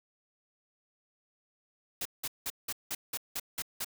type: noise bursts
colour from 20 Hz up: white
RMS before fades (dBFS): -35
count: 9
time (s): 2.01-3.846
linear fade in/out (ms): 5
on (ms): 44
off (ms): 180
effects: none